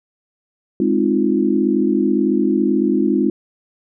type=chord; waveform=sine; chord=F minor seventh; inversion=first; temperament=equal; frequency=207.7 / 261.6 / 311.1 / 349.2 Hz; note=Ab3 / C4 / Eb4 / F4; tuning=0 / 0 / 0 / 0 cents; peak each=-19 dBFS; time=0.8-3.3 s; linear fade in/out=2 ms; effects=none